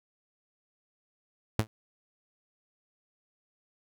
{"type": "tone with exponential decay", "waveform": "sawtooth", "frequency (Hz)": 109.2, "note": "A2", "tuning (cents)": -13, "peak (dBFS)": -16, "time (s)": [1.59, 1.67], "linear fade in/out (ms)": 0, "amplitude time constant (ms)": 17, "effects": []}